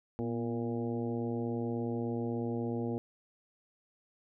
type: harmonic tone with a mistuned harmonic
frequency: 116.54 Hz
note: A#2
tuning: in tune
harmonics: 1 / 2 / 3 / 4 / 5 / 6 / 7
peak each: -38 / -35 / -39 / -39 / -48 / -49 / -48 dBFS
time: 0.19-2.98 s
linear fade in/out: 0 ms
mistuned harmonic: 2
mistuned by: +52 cents
effects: none